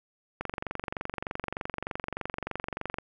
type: click train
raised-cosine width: 0.5 ms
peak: -17 dBFS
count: 61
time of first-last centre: 0.41-2.985 s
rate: 23.3 Hz
effects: none